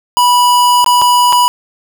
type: tone with dropouts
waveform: square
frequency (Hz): 980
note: B5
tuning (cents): -14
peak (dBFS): -7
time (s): 0.17-1.48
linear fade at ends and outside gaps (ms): 0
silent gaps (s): 0.844-0.862 / 1.016-1.02 / 1.325-1.329
effects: none